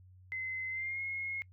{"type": "tone with pitch glide", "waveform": "sine", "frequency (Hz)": [2054, 2159], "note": ["C7", "C#7"], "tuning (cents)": [-33, -46], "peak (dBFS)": -35, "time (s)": [0.32, 1.42], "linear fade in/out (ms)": 0, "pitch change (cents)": 87, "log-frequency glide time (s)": [0.7, 1.01], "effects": ["noise-tail reverb RT60 0.1 s tail -23 dB re dry", "added 92 Hz sine -55 dBFS peak until 1.52 s"]}